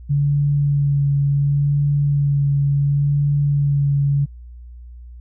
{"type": "tone with vibrato", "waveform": "sine", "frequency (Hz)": 142.5, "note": "C#3", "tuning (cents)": 48, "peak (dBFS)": -14, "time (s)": [0.09, 4.26], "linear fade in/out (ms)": 20, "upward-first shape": "sine", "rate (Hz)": 0.7, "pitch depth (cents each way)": 17, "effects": ["added 60 Hz sine -35 dBFS peak until 5.2 s"]}